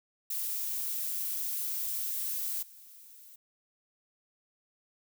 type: noise with level steps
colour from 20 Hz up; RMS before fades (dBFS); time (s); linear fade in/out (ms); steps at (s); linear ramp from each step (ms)
violet; -34 / -53; 0.3-3.36; 5; 2.62; 10
effects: none